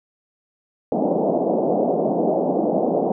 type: band-pass noise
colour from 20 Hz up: white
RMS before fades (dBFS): -20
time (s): 0.92-3.12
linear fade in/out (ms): 2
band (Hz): 170 to 730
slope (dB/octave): 48
effects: none